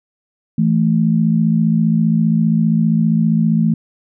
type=tone pair together; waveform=sine; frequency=165.2 / 220.3 Hz; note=E3 / A3; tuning=+4 / +2 cents; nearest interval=perfect fourth; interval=498 cents; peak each=-14 dBFS; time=0.58-3.74 s; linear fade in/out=5 ms; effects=none